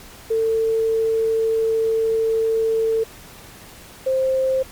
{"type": "tone pair in turn", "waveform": "sine", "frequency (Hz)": [447.8, 525.8], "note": ["A4", "C5"], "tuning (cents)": [30, 8], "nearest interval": "minor third", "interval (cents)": 278, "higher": "second", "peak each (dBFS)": -16, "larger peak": "neither", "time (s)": [[0.3, 3.04], [4.06, 4.63]], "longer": "first", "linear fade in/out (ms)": 10, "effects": ["pink hiss -42 dBFS RMS until 4.71 s", "MP3 96 kbps"]}